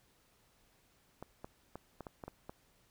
clicks, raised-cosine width 1 ms, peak -30 dBFS, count 8, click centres 1.226 / 1.445 / 1.756 / 2.007 / 2.068 / 2.238 / 2.28 / 2.495 s, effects pink hiss -70 dBFS RMS until 2.9 s

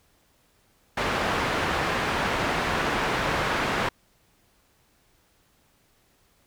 white low-pass noise, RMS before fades -26 dBFS, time 0.97-3.89 s, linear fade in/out 5 ms, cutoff 1700 Hz, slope 12 dB/octave, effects pink hiss -64 dBFS RMS until 6.46 s

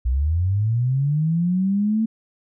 sine linear sweep, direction up, 58.27 to 225.2 Hz, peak -17 dBFS, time 0.05-2.06 s, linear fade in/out 10 ms, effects none

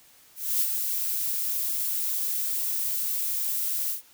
violet noise with ADSR envelope, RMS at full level -23 dBFS, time 0.35-4.02 s, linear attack 260 ms, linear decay 46 ms, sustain -5 dB, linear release 120 ms, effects white hiss -56 dBFS RMS until 4.13 s

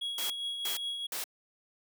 triangle tone with tremolo, 3322 Hz, G#7, in tune, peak -30 dBFS, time 0.01-1.07 s, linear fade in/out 10 ms, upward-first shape triangle, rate 4.9 Hz, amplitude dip 45%
white noise bursts, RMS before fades -36 dBFS, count 3, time 0.18-1.24 s, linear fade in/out 2 ms, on 120 ms, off 350 ms
effects high-pass 300 Hz 12 dB/octave

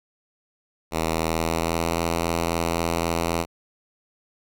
5% pulse tone with pitch glide, 81 to 83.81 Hz, E2 to E2, -30 to +29 cents, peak -11 dBFS, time 0.91-3.46 s, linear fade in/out 50 ms, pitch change +59 cents, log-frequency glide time 1.15-1.97 s, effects none

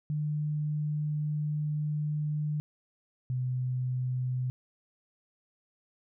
sine tone pair in turn, 150.3 / 127.16 Hz, D3 / C3, +40 / -49 cents, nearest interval minor third, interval 289 cents, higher first, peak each -28 dBFS, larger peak neither, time 0.1-2.6 / 3.3-4.5 s, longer first, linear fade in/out 0 ms, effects none

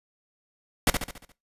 pink noise with echo, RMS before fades -19 dBFS, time 0.87-0.9 s, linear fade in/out 2 ms, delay 70 ms, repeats 6, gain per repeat -6 dB, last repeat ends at 1.32 s, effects noise-tail reverb RT60 0.2 s tail -18 dB re dry + resampled to 32000 Hz

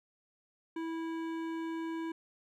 sine tone with hard clipping, 327.4 Hz, E4, 12 cents flat, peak -37 dBFS, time 0.76-2.12 s, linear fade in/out 5 ms, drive 14 dB, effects none

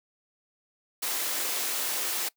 white high-pass noise, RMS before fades -30 dBFS, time 1.02-2.29 s, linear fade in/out 10 ms, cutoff 280 Hz, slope 24 dB/octave, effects noise-tail reverb RT60 0.1 s tail -22 dB re dry

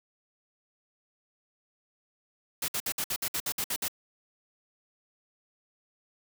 white noise bursts, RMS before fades -31 dBFS, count 11, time 2.62-3.882 s, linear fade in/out 5 ms, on 62 ms, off 58 ms, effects none

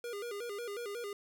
square tone with vibrato, 440 Hz, A4, in tune, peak -39 dBFS, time 0.04-1.13 s, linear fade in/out 2 ms, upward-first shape square, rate 5.5 Hz, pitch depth 140 cents each way, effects none

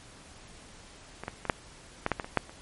clicks, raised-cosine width 0.5 ms, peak -22 / -18 / -20 / -8 / -11 / -10 / -16 / -23 / -7 / -30 dBFS, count 10, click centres 1.236 / 1.281 / 1.453 / 1.498 / 2.064 / 2.117 / 2.198 / 2.245 / 2.373 / 2.495 s, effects pink hiss -51 dBFS RMS until 2.61 s + MP3 48 kbps

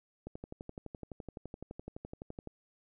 click train, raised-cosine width 2 ms, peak -29 dBFS, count 27, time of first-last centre 0.27-2.473 s, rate 11.8 Hz, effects none

